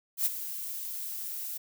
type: noise with ADSR envelope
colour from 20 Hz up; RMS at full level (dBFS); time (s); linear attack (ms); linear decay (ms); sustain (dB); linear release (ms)
violet; -25; 0.17-1.58; 86; 30; -12; 11
effects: none

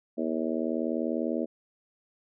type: harmonic tone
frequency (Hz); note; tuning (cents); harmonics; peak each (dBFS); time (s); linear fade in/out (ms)
80.1; E2; -49; 3 / 4 / 5 / 6 / 7 / 8; -31 / -32 / -36 / -37 / -35 / -37; 0.17-1.46; 20
effects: none

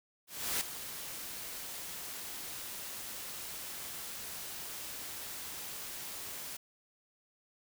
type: noise with ADSR envelope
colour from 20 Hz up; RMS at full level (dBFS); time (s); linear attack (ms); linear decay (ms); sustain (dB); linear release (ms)
white; -32; 0.27-6.57; 340; 5; -11; 8
effects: none

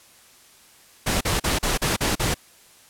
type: noise bursts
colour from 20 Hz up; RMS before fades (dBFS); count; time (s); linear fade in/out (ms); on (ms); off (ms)
pink; -22; 7; 1.06-2.344; 10; 150; 39
effects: white hiss -52 dBFS RMS until 2.89 s + low-pass 12000 Hz 12 dB/octave

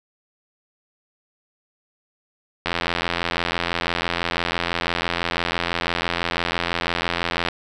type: click train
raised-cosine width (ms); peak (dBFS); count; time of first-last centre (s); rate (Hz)
0.3; -5; 416; 2.66-7.486; 86
effects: none

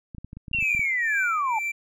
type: clicks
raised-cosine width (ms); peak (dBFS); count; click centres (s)
5; -26; 12; 0.148 / 0.183 / 0.246 / 0.331 / 0.37 / 0.482 / 0.514 / 0.548 / 0.587 / 0.626 / 0.749 / 0.794
type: linear sweep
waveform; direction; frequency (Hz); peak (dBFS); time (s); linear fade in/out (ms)
sine; down; 2794 to 833; -22; 0.53-1.59; 5
type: tone with tremolo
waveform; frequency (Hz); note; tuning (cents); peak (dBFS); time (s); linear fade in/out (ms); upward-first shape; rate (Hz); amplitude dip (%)
triangle; 2344; D7; -4; -23; 0.6-1.72; 10; triangle; 2.1; 90
effects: none

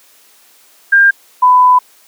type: tone pair in turn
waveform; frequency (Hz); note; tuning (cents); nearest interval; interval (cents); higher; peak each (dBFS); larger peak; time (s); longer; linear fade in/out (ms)
sine; 1600 / 999.8; G6 / B5; +35 / +21; minor sixth; 814; first; -4; neither; 0.92-1.11 / 1.42-1.79; second; 10
effects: white hiss -47 dBFS RMS until 2.07 s + high-pass 300 Hz 12 dB/octave

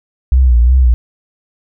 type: tone with vibrato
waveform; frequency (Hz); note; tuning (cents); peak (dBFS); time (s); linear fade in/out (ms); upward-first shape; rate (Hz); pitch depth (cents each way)
sine; 61.74; B1; 0; -5; 0.32-0.94; 0; sine; 2.8; 97
effects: none

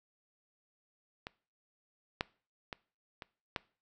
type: clicks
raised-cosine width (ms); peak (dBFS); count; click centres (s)
0.3; -24 / -15 / -23 / -27 / -17; 5; 1.269 / 2.209 / 2.728 / 3.222 / 3.562
effects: noise-tail reverb RT60 0.4 s tail -22 dB re dry

